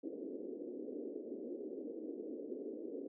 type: band-pass noise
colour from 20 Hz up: pink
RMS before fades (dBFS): -45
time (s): 0.03-3.08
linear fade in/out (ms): 5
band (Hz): 260 to 490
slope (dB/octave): 48
effects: none